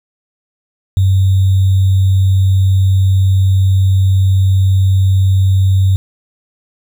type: tone with sample-and-hold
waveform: sine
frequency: 95.5 Hz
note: G2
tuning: 45 cents flat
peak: -7 dBFS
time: 0.97-5.96 s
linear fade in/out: 0 ms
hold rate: 3675 Hz
effects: none